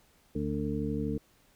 harmonic tone with a mistuned harmonic, 72.4 Hz, D2, 24 cents flat, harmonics 1 / 2 / 3 / 4 / 6, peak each -38 / -36 / -34 / -35 / -37 dBFS, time 0.35-1.18 s, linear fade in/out 5 ms, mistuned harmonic 6, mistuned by +64 cents, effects pink hiss -65 dBFS RMS until 1.55 s

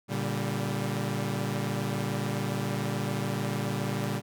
sawtooth chord, G minor, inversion first, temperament equal with one note detuned, 116.54 / 143.56 / 196 Hz, Bb2 / D3 / G3, 0 / -39 / 0 cents, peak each -29 dBFS, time 0.08-4.22 s, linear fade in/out 50 ms, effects none

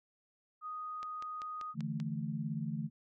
sine tone, 1244 Hz, D#6, 1 cent flat, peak -39 dBFS, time 0.61-1.75 s, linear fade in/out 50 ms
click train, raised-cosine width 0.2 ms, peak -31 dBFS, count 6, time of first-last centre 1.03-2.001 s, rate 5.15 Hz
sine chord, D suspended second, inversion none, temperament equal, 146.83 / 164.81 / 220 Hz, D3 / E3 / A3, 0 / 0 / 0 cents, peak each -39 dBFS, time 1.74-2.9 s, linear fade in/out 50 ms
effects none

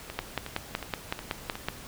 two click trains, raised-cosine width 0.3 ms, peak -12 / -20 dBFS, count 9 / 5, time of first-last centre 0.19-1.685 / 0.1-1.555 s, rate 5.35 / 2.75 Hz, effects pink hiss -45 dBFS RMS until 1.87 s

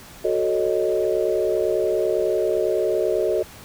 sine chord, D# half-diminished seventh, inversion first, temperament equal, 370 / 440 / 554.4 / 622.3 Hz, F#4 / A4 / C#5 / D#5, 0 / 0 / 0 / 0 cents, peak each -23 / -23 / -27 / -24 dBFS, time 0.24-3.43 s, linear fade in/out 10 ms, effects pink hiss -43 dBFS RMS until 3.64 s

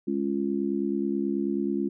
sine chord, Db major, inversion second, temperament just, 207.9 / 277.2 / 346.5 Hz, Ab3 / Db4 / F4, +2 / 0 / -14 cents, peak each -29 dBFS, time 0.07-1.89 s, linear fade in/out 10 ms, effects none

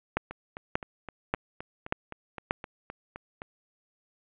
two click trains, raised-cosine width 0.5 ms, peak -23 / -10 dBFS, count 13 / 5, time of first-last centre 0.31-3.419 / 0.17-2.509 s, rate 3.86 / 1.71 Hz, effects resampled to 8000 Hz + 8-bit

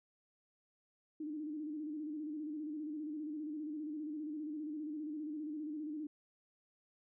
sine tone with vibrato, 303.6 Hz, D#4, 42 cents flat, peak -39 dBFS, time 1.2-6.07 s, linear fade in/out 5 ms, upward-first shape square, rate 15 Hz, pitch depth 55 cents each way, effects none

